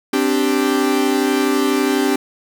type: chord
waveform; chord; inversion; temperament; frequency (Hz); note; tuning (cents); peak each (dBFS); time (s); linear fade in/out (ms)
45% pulse; C suspended second; none; equal; 261.6 / 293.7 / 392; C4 / D4 / G4; 0 / 0 / 0; -19; 0.13-2.16; 5
effects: none